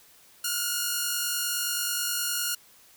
5% pulse tone pair together, 1400 / 1449.6 Hz, F6 / F#6, +4 / -36 cents, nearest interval minor second, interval 60 cents, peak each -18 / -18 dBFS, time 0.44-2.55 s, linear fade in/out 5 ms, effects white hiss -56 dBFS RMS until 2.96 s

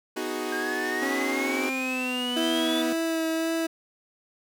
sawtooth chord, G# minor seventh, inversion first, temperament equal, 246.9 / 311.1 / 370 / 415.3 Hz, B3 / D#4 / F#4 / G#4, 0 / 0 / 0 / 0 cents, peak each -33 / -30 / -28 / -32 dBFS, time 0.16-1.7 s, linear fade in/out 10 ms
triangle exponential sweep, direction up, 1593 to 3520 Hz, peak -28 dBFS, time 0.52-2.82 s, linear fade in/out 5 ms
sawtooth tone with pitch glide, 273.1 to 246.1 Hz, C#4 to B3, -26 to -6 cents, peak -25 dBFS, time 1.02-2.93 s, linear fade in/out 5 ms, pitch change -180 cents, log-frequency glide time 1.37-2.31 s
30% pulse tone with vibrato, 325.6 Hz, E4, 21 cents flat, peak -22 dBFS, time 2.36-3.67 s, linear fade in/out 10 ms, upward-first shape sine, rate 1.9 Hz, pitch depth 15 cents each way
effects none

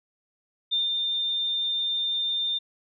sine tone with ADSR envelope, 3606 Hz, A7, 42 cents sharp, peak -21 dBFS, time 0.71-2.59 s, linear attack 21 ms, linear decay 160 ms, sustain -3 dB, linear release 16 ms, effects none

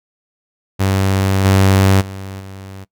sawtooth tone with level steps, 96.5 Hz, G2, 27 cents flat, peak -9 / -5 / -23 / -27 dBFS, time 0.79-2.85 s, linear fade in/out 20 ms, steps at 1.44 / 2 / 2.39 s, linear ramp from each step 20 ms, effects noise-tail reverb RT60 0.1 s tail -20 dB re dry

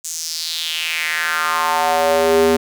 square tone with high-pass filter sweep, 81.4 Hz, E2, 21 cents flat, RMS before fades -18 dBFS, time 0.04-2.57 s, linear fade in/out 10 ms, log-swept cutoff 7200 to 320 Hz, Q 3.6, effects none

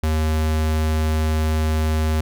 square tone, 78.2 Hz, D#2, 9 cents sharp, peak -18 dBFS, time 0.03-2.21 s, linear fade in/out 5 ms, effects none

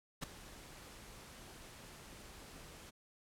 pink noise with ADSR envelope, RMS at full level -39 dBFS, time 0.21-2.91 s, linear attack 24 ms, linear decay 7 ms, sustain -15 dB, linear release 20 ms, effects low-pass 12000 Hz 12 dB/octave

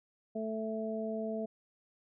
harmonic tone, 220 Hz, A3, in tune, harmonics 1 / 2 / 3, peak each -37 / -39 / -38 dBFS, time 0.35-1.46 s, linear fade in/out 10 ms, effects none

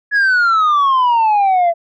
sine exponential sweep, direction down, 1700 to 666 Hz, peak -7 dBFS, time 0.11-1.74 s, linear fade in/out 50 ms, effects tanh soft clip ceiling -9 dBFS

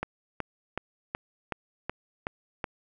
click train, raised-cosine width 0.5 ms, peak -15 dBFS, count 8, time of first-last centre 0.03-2.642 s, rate 2.68 Hz, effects none

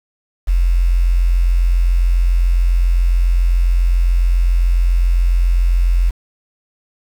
sine tone with quantisation, 43.65 Hz, F1, in tune, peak -10 dBFS, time 0.47-6.11 s, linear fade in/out 20 ms, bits 6, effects none

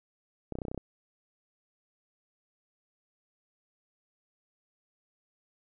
clicks, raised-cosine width 2 ms, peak -22 dBFS, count 9, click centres 0.523 / 0.554 / 0.587 / 0.618 / 0.652 / 0.683 / 0.715 / 0.746 / 0.777 s, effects none

